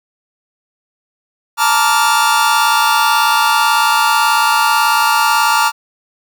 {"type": "chord", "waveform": "45% pulse", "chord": "Bb major seventh", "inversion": "third", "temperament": "just", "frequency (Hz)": [874.1, 932.3, 1165.4, 1398.5], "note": ["A5", "Bb5", "D6", "F6"], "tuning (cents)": [-12, 0, -14, 2], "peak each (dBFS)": -16, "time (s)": [1.57, 5.72], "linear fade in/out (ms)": 50, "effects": []}